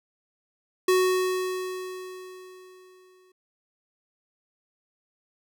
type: tone with exponential decay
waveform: square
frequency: 370 Hz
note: F#4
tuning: in tune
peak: -18 dBFS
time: 0.88-3.32 s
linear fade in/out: 5 ms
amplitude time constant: 530 ms
effects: none